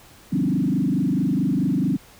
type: tone with frequency modulation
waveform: sine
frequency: 223.7 Hz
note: A3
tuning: 29 cents sharp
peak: -18 dBFS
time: 0.32-1.97 s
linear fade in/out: 10 ms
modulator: 24.6 Hz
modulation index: 2.9
effects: pink hiss -49 dBFS RMS until 2.19 s